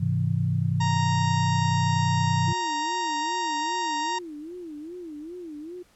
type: chord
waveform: sine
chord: Ab augmented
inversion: none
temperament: equal with one note detuned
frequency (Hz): 103.83 / 132.79 / 164.81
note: Ab2 / C3 / E3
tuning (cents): 0 / +26 / 0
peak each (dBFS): -26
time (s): 0-2.53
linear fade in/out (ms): 10
type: harmonic tone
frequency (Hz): 932.3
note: A#5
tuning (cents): 0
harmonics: 1 / 2 / 3 / 4 / 5 / 6 / 7 / 8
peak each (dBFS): -26 / -35 / -39 / -38 / -42 / -39 / -46 / -42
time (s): 0.8-4.19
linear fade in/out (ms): 10
type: tone with vibrato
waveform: sine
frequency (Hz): 326.4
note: E4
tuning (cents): -17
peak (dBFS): -35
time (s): 2.47-5.83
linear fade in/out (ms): 10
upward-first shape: sine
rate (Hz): 2.5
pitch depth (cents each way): 180
effects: pink hiss -61 dBFS RMS until 5.95 s + low-pass 12000 Hz 12 dB/octave